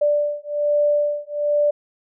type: beating tone pair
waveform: sine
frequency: 587.3 / 588.5 Hz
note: D5 / D5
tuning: 0 / +3 cents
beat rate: 1.2 Hz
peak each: -20 dBFS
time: 0.01-1.71 s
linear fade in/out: 10 ms
effects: none